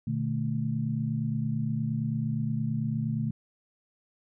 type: tone cluster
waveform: sine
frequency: 121.4 / 150.1 / 220.4 Hz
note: B2 / D3 / A3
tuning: -29 / +38 / +3 cents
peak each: -31 dBFS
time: 0.07-3.31 s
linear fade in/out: 5 ms
effects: none